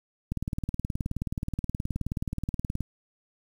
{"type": "click train", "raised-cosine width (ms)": 5, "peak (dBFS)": -17, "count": 48, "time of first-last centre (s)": [0.32, 2.807], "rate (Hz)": 18.9, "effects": ["8-bit"]}